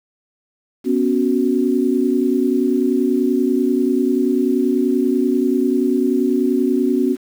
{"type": "chord", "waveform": "sine", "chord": "B suspended second", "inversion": "none", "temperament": "equal", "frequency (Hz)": [246.9, 277.2, 370], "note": ["B3", "C#4", "F#4"], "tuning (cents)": [0, 0, 0], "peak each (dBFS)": [-18, -18, -19], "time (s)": [0.84, 7.17], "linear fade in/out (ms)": 50, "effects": ["7-bit"]}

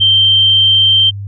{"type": "tone", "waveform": "sine", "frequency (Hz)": 3136, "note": "G7", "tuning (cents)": 0, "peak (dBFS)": -6, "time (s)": [0, 1.11], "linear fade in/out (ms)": 20, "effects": ["added 100 Hz sine -21 dBFS peak until 1.27 s"]}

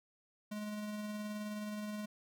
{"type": "tone with tremolo", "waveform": "square", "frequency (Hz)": 210.2, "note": "G#3", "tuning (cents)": 21, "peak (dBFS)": -39, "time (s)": [0.51, 2.06], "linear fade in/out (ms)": 10, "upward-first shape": "sine", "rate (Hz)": 19, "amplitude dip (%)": 25, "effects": []}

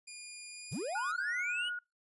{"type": "tone with pitch glide", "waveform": "10% pulse", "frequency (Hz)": [2423, 2465], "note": ["D#7", "D#7"], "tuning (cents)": [-47, -17], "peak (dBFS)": -36, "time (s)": [0.07, 1.12], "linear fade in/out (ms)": 10, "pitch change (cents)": 30, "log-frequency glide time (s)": [0.49, 0.92]}
{"type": "linear sweep", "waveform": "triangle", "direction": "up", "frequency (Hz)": [82, 3012], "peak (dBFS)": -33, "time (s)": [0.71, 1.7], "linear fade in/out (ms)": 20}
{"type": "noise with exponential decay", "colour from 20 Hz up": "violet", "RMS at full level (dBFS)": -46, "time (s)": [0.72, 1.17], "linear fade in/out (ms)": 0, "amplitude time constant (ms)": 96}
{"type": "tone with tremolo", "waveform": "sine", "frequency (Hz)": 1447, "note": "F#6", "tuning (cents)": -39, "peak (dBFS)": -34, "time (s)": [0.95, 1.79], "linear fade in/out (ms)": 5, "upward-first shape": "sine", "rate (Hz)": 9.5, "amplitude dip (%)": 30}
{"effects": ["noise-tail reverb RT60 0.2 s tail -24 dB re dry", "resampled to 24000 Hz"]}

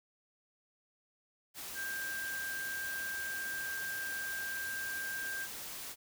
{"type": "tone in noise", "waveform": "sine", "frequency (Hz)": 1587, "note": "G6", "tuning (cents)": 21, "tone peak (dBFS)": -37, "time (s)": [1.74, 5.48], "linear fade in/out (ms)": 50, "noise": "white", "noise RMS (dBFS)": -44, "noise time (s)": [1.54, 5.96], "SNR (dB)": 4, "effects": []}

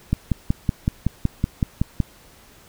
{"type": "click train", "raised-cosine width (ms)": 5, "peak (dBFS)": -6, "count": 11, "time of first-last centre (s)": [0.13, 2.003], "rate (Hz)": 5.34, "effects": ["pink hiss -50 dBFS RMS until 2.68 s"]}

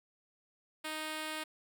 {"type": "tone", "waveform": "5% pulse", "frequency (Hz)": 311.1, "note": "D#4", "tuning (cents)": 0, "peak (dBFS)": -26, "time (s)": [0.84, 1.44], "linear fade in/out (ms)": 10, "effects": []}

